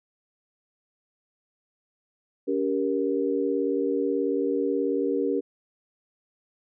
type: chord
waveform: sine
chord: G diminished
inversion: second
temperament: just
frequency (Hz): 282.2 / 392 / 470.4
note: Db4 / G4 / Bb4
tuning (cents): +31 / 0 / +16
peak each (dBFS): -27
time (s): 2.47-5.41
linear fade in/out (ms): 20
effects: none